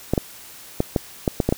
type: clicks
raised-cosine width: 2 ms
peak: -4 dBFS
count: 8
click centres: 0.136 / 0.178 / 0.804 / 0.962 / 1.278 / 1.402 / 1.49 / 1.525 s
effects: white hiss -42 dBFS RMS until 1.57 s